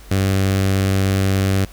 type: tone with notch filter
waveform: sawtooth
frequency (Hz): 96.6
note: G2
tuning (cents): -25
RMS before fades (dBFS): -17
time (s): 0.11-1.65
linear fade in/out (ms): 5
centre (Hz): 930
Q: 2
effects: added 50 Hz sine -38 dBFS peak until 1.72 s + pink hiss -45 dBFS RMS until 1.72 s